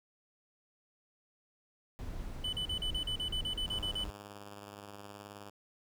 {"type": "noise", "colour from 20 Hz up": "brown", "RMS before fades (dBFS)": -41, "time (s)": [1.99, 4.1], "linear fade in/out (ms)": 0}
{"type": "tone bursts", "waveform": "triangle", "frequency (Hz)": 3000, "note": "F#7", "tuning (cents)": 23, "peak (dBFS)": -32, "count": 13, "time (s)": [2.44, 4.041], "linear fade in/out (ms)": 5, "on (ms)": 89, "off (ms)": 37}
{"type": "tone with tremolo", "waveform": "5% pulse", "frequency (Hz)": 101.9, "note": "G#2", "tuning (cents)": -32, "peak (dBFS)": -34, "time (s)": [3.67, 5.5], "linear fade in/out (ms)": 5, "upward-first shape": "triangle", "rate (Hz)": 19, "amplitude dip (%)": 45}
{"effects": []}